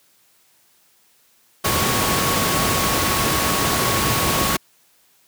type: tone in noise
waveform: sine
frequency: 1108.7 Hz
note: C#6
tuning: in tune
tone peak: -25 dBFS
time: 1.64-4.57 s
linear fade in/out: 10 ms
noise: pink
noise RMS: -19 dBFS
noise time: 1.64-4.57 s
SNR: -9 dB
effects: white hiss -58 dBFS RMS until 5.27 s + high-pass 80 Hz 12 dB/octave